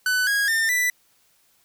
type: tone with pitch steps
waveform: 45% pulse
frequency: 1500 / 1645.2 / 1804.5 / 1979.3 Hz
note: F#6 / G#6 / A6 / B6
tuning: +23 / -17 / +43 / +3 cents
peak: -19 dBFS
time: 0.06-0.9 s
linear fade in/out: 2 ms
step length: 210 ms
effects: white hiss -62 dBFS RMS until 1.64 s